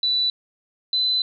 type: tone pair in turn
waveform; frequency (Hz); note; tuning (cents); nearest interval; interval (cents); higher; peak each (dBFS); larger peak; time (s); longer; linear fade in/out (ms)
sine; 3968 / 4021; B7 / B7; +7 / +30; unison; 23; second; -18; neither; 0.03-0.3 / 0.93-1.22; second; 2
effects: none